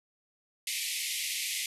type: band-pass noise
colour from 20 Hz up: pink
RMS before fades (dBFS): -34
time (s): 0.67-1.66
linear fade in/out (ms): 2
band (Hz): 2000 to 13000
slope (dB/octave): 96
effects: none